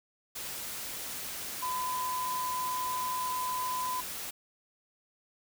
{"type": "tone in noise", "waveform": "sine", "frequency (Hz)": 1008, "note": "B5", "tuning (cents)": 35, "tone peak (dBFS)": -31, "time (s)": [1.62, 4.01], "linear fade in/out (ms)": 10, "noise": "white", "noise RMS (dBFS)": -39, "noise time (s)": [0.35, 4.31], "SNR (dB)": 5, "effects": []}